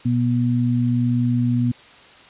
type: tone pair together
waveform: sine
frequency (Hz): 121.5 / 243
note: B2 / B3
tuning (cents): -28 / -28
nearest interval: octave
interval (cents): 1200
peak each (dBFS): -19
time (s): 0.05-1.72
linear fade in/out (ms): 10
effects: white hiss -46 dBFS RMS until 2.29 s + resampled to 8000 Hz